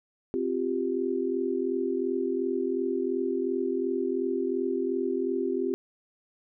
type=chord; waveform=sine; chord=C suspended fourth; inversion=none; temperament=equal; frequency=261.6 / 349.2 / 392 Hz; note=C4 / F4 / G4; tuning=0 / 0 / 0 cents; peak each=-31 / -30 / -29 dBFS; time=0.34-5.74 s; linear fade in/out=0 ms; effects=none